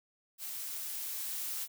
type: noise with level ramp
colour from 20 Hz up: blue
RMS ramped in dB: -41 to -37 dBFS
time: 0.38-1.68 s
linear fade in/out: 50 ms
effects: none